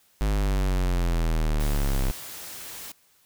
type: linear sweep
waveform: square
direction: down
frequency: 51.91 to 32.13 Hz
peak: -22 dBFS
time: 0.21-2.11 s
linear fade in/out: 0 ms
type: noise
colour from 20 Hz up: white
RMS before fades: -39 dBFS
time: 1.6-2.92 s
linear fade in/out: 5 ms
effects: white hiss -62 dBFS RMS until 3.25 s